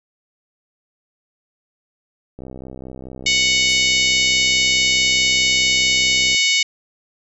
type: click train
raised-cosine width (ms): 2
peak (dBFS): -21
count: 257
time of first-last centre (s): 2.39-6.347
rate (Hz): 64.7
type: harmonic tone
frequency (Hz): 740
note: F#5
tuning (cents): 0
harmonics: 3 / 4 / 5 / 6 / 7 / 8 / 9 / 10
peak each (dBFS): -18 / -20 / -22 / -24 / -25 / -26 / -27 / -28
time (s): 3.26-6.63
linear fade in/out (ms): 5
type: noise with exponential decay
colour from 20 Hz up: blue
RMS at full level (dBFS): -34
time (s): 3.69-4.08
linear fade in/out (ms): 1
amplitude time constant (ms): 83
effects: resampled to 24000 Hz